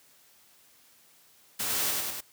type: noise with echo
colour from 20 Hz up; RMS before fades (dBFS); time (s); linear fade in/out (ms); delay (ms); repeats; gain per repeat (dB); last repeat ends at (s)
white; -31; 1.59-1.91; 10; 100; 3; -2; 2.21
effects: white hiss -60 dBFS RMS until 2.32 s + high-pass 80 Hz 12 dB/octave